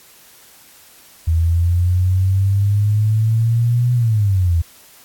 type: exponential two-way sweep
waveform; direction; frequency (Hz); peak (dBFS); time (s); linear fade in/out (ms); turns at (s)
sine; up then down; 81 to 123.47 to 81; -12; 1.27-4.62; 10; 3.94
effects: white hiss -46 dBFS RMS until 5.04 s + AAC 64 kbps